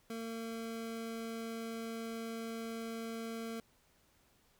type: tone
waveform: 25% pulse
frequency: 227.3 Hz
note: A#3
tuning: 43 cents flat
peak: -36 dBFS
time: 0.1-3.6 s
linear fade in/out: 2 ms
effects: pink hiss -70 dBFS RMS until 4.59 s